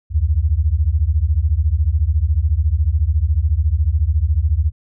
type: beating tone pair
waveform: sine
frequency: 70 / 84 Hz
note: C#2 / E2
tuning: +18 / +33 cents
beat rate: 14 Hz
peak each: -16 dBFS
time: 0.1-4.72 s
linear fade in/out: 50 ms
effects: none